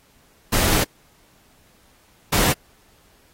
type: noise bursts at uneven times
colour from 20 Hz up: pink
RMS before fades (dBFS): -19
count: 2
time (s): 0.52-0.84 / 2.32-2.53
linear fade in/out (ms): 10
effects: pink hiss -57 dBFS RMS until 3.33 s + AAC 48 kbps